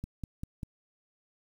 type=click train; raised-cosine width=5 ms; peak=-24 dBFS; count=4; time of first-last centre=0.04-0.632 s; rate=5.07 Hz; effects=9-bit